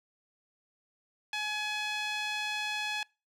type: tone with band-pass filter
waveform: sawtooth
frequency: 845 Hz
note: G#5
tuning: 30 cents sharp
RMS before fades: -34 dBFS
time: 1.33-3.03 s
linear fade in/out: 2 ms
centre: 2900 Hz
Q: 1.5
effects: noise-tail reverb RT60 0.3 s tail -25 dB re dry